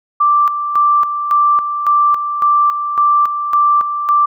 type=tone with tremolo; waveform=sine; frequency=1174.7 Hz; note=D6; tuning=in tune; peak=-8 dBFS; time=0.2-4.26 s; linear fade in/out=10 ms; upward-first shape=square; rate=1.8 Hz; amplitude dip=60%; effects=none